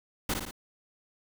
pink noise with echo, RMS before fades -29 dBFS, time 0.29-0.34 s, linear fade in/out 5 ms, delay 57 ms, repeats 3, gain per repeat -4 dB, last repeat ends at 0.511 s, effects none

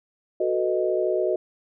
sine chord, B dominant seventh, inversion second, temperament equal, 370 / 440 / 493.9 / 622.3 Hz, F#4 / A4 / B4 / D#5, 0 / 0 / 0 / 0 cents, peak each -24 / -29 / -29 / -25 dBFS, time 0.4-1.36 s, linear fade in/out 5 ms, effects none

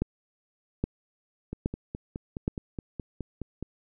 two click trains, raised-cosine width 3 ms, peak -13 / -21 dBFS, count 4 / 11, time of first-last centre 0.02-2.479 / 1.53-3.626 s, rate 1.22 / 4.77 Hz, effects none

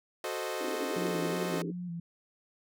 sawtooth chord, F# diminished seventh, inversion none, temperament equal, 370 / 440 / 523.3 / 622.3 Hz, F#4 / A4 / C5 / Eb5, 0 / 0 / 0 / 0 cents, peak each -35 dBFS, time 0.24-1.62 s, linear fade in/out 2 ms
white band-pass noise, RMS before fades -37 dBFS, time 0.6-1.72 s, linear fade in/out 20 ms, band 250 to 440 Hz, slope 96 dB/octave
sine tone with vibrato, 173.7 Hz, F3, 9 cents flat, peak -35 dBFS, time 0.96-2 s, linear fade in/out 5 ms, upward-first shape square, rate 2.7 Hz, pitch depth 41 cents each way
effects none

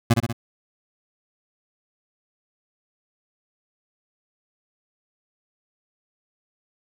25% pulse tone with echo, 116.54 Hz, A#2, in tune, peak -9 dBFS, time 0.1-0.14 s, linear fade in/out 10 ms, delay 63 ms, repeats 3, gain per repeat -4 dB, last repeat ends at 0.329 s, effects none

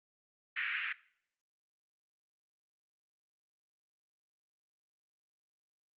pink band-pass noise, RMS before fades -37 dBFS, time 0.56-0.93 s, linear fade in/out 10 ms, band 1500 to 2700 Hz, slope 48 dB/octave, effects noise-tail reverb RT60 0.6 s tail -19 dB re dry + Opus 48 kbps

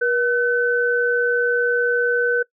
sine tone pair together, 480.3 / 1515.2 Hz, B4 / F#6, -48 / +41 cents, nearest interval octave + minor sixth, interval 1989 cents, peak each -19 dBFS, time 0.01-2.43 s, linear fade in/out 10 ms, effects noise-tail reverb RT60 0.1 s tail -21 dB re dry

